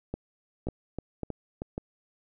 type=two click trains; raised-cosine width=2 ms; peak=-20 / -19 dBFS; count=4 / 4; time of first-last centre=0.67-1.619 / 0.14-1.779 s; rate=3.16 / 1.83 Hz; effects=none